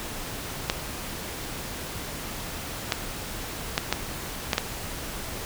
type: clicks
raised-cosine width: 0.2 ms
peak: -4 dBFS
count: 6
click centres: 0.699 / 2.922 / 3.779 / 3.926 / 4.532 / 4.581 s
effects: pink hiss -35 dBFS RMS until 5.45 s